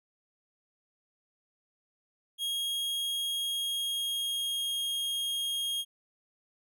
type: tone with pitch glide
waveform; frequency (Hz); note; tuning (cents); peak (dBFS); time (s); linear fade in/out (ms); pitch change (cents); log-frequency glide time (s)
45% pulse; 3273 to 3254; G#7 to G#7; -26 to -36; -30; 2.38-5.85; 50; -10; 3.3-4.78
effects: none